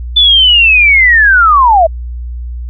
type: linear sweep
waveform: sine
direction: down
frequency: 3520 to 622.3 Hz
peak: -3 dBFS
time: 0.16-1.87 s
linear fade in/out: 10 ms
effects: added 60 Hz sine -18 dBFS peak until 2.69 s